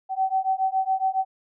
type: beating tone pair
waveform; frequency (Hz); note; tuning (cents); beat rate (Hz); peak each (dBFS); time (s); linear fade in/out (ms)
sine; 760 / 767.2; F#5 / G5; +46 / -37; 7.2; -24; 0.09-1.25; 50
effects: none